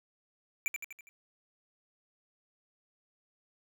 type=tone with echo; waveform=square; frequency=2349 Hz; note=D7; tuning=in tune; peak=-29 dBFS; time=0.66-0.68 s; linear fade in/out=0 ms; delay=82 ms; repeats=5; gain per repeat=-5 dB; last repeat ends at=1.09 s; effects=none